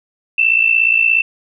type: tone pair together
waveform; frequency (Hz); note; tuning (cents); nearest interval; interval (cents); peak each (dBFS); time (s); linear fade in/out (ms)
sine; 2637 / 2694; E7 / E7; 0 / +37; unison; 37; -13; 0.38-1.22; 5
effects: none